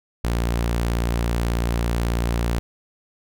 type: tone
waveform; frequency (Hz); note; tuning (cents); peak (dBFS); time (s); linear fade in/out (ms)
sawtooth; 58.27; A#1; 0; -16; 0.24-2.59; 0
effects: none